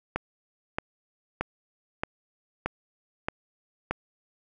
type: click train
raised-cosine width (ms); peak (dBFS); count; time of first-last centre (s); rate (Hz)
0.5; -12; 7; 0.16-3.91; 1.6
effects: none